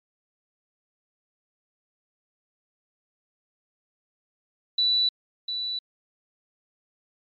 sine tone with echo, 3959 Hz, B7, 3 cents sharp, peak -19 dBFS, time 4.78-5.09 s, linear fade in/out 5 ms, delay 700 ms, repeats 1, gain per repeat -8 dB, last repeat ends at 5.79 s, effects MP3 48 kbps

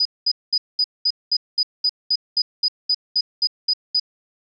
sine tone bursts, 4963 Hz, D#8, 5 cents flat, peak -15 dBFS, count 16, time 0-3.998 s, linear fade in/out 5 ms, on 53 ms, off 210 ms, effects none

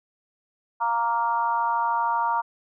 harmonic tone, 233.1 Hz, A#3, in tune, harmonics 3 / 4 / 5 / 6, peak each -33 / -22 / -29 / -33 dBFS, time 0.8-2.42 s, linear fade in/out 20 ms, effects none

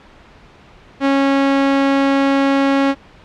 sawtooth tone, 274.9 Hz, C#4, 14 cents flat, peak -8 dBFS, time 1-2.95 s, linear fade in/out 50 ms, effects pink hiss -44 dBFS RMS until 3.24 s + low-pass 3000 Hz 12 dB/octave

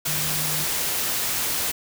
sine tone in noise, 153.4 Hz, D#3, 24 cents flat, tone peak -32 dBFS, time 0.07-0.65 s, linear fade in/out 10 ms, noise white, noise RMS -25 dBFS, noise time 0.05-1.72 s, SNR -10 dB, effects none

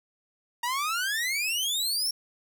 sawtooth exponential sweep, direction up, 932.3 to 5580 Hz, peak -23 dBFS, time 0.63-2.11 s, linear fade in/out 5 ms, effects none

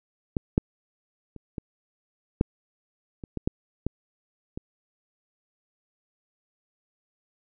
clicks, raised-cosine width 3 ms, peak -12 / -6 / -28 / -19 / -6 / -24 / -17 / -10 / -13 / -20 dBFS, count 10, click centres 0.368 / 0.579 / 1.363 / 1.582 / 2.411 / 3.238 / 3.373 / 3.475 / 3.866 / 4.575 s, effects none

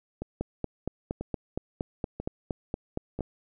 two click trains, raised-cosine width 2 ms, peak -16 / -20 dBFS, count 13 / 4, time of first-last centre 0.41-3.207 / 0.22-3.19 s, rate 4.29 / 1.01 Hz, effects none

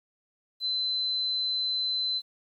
sine tone, 4050 Hz, B7, 43 cents sharp, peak -26 dBFS, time 0.6-2.22 s, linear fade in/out 50 ms, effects 10-bit

